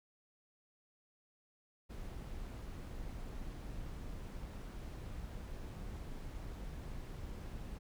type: noise with amplitude modulation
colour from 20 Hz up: brown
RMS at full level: -44 dBFS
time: 1.89-7.79 s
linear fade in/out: 20 ms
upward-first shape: sine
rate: 241 Hz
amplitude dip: 25%
effects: none